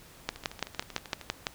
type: two click trains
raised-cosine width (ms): 0.2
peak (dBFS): -11 / -24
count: 8 / 12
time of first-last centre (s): 0.29-1.468 / 0.36-1.213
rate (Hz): 5.94 / 12.9
effects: pink hiss -53 dBFS RMS until 1.54 s